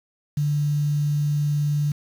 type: tone with quantisation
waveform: sine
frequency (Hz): 146.83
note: D3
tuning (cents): 0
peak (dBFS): -19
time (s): 0.37-1.92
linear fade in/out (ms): 5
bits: 7
effects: none